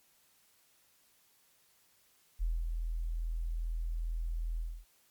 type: tone with ADSR envelope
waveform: sine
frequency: 41.2 Hz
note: E1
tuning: in tune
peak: -28 dBFS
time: 2.39-4.85 s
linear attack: 32 ms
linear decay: 220 ms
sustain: -4 dB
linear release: 260 ms
effects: white hiss -68 dBFS RMS until 5.1 s + MP3 96 kbps